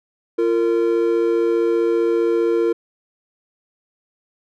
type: tone pair together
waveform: triangle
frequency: 344.1 / 459.3 Hz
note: F4 / A#4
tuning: -26 / -26 cents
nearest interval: perfect fourth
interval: 500 cents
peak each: -16 dBFS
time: 0.38-2.73 s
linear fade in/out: 10 ms
effects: none